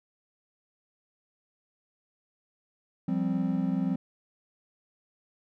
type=chord; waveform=triangle; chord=F suspended second; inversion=none; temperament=equal; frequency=174.61 / 196 / 261.6 Hz; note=F3 / G3 / C4; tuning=0 / 0 / 0 cents; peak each=-28 dBFS; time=3.08-3.96 s; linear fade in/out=5 ms; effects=none